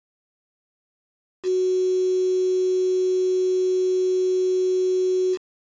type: tone with quantisation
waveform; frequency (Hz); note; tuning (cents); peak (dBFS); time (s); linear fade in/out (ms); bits
sine; 370; F#4; 0; -18; 1.43-5.38; 50; 6
effects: resampled to 16000 Hz